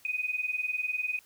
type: tone pair together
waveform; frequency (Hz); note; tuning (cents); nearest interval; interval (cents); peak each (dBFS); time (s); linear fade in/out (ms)
sine; 2480 / 2500; D#7 / D#7; -6 / +8; unison; 14; -33 / -31; 0.05-1.19; 2
effects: white hiss -60 dBFS RMS until 1.25 s